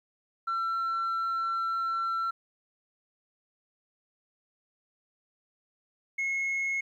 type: tone pair in turn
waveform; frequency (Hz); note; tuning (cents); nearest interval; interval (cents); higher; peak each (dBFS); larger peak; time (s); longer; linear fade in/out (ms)
sine; 1349 / 2172; E6 / C#7; +40 / -36; minor sixth; 824; second; -25; neither; 0.47-2.31 / 6.18-6.81; first; 10
effects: tanh soft clip ceiling -26 dBFS + 11-bit